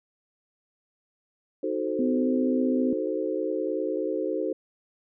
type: chord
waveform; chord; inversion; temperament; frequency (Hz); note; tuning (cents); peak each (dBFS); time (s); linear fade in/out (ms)
sine; D# diminished seventh; none; equal; 311.1 / 370 / 440 / 523.3; D#4 / F#4 / A4 / C5; 0 / 0 / 0 / 0; -31; 1.63-4.53; 5
type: tone with pitch glide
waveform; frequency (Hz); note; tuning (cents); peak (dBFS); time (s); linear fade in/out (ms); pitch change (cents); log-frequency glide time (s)
sine; 253.4 to 256.2; B3 to C4; +45 to -36; -23; 1.99-2.93; 2; +19; 2.18-2.3
effects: none